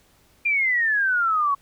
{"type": "exponential sweep", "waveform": "sine", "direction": "down", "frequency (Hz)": [2418, 1101], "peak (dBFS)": -18, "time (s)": [0.45, 1.55], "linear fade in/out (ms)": 10, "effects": ["pink hiss -59 dBFS RMS until 1.61 s"]}